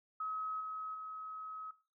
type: tone with level steps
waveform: sine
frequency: 1277 Hz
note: D#6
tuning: 45 cents sharp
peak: -36 / -39 / -42 dBFS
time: 0.2-1.71 s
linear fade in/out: 5 ms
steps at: 0.6 / 0.94 s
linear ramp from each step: 10 ms
effects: noise-tail reverb RT60 0.4 s tail -19 dB re dry